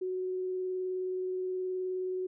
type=tone with vibrato; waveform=sine; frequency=370 Hz; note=F#4; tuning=in tune; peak=-31 dBFS; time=0.01-2.27 s; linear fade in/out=10 ms; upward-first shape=sine; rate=19 Hz; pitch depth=10 cents each way; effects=none